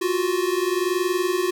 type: tone pair together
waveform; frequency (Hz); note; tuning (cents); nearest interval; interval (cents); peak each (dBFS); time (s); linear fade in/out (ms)
square; 351.7 / 372.6; F4 / F#4; +12 / +12; minor second; 100; -24; 0.01-1.51; 10
effects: 10-bit